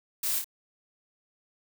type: noise with echo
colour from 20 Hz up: blue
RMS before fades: -30 dBFS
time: 0.23-0.39 s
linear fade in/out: 5 ms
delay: 27 ms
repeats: 2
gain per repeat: -4 dB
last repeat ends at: 0.444 s
effects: none